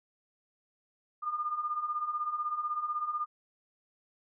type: beating tone pair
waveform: sine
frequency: 1200 / 1216 Hz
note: D6 / D#6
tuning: +37 / -40 cents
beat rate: 16 Hz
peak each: -37 / -32 dBFS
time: 1.22-3.26 s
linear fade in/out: 20 ms
effects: none